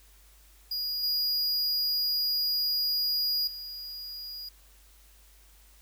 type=tone with level steps; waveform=square; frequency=4879 Hz; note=D#8; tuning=35 cents flat; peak=-30 / -26 / -38 dBFS; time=0.71-4.49 s; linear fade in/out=5 ms; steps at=1.03 / 3.47 s; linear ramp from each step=5 ms; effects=added 50 Hz sine -56 dBFS peak until 5.81 s + white hiss -60 dBFS RMS until 5.81 s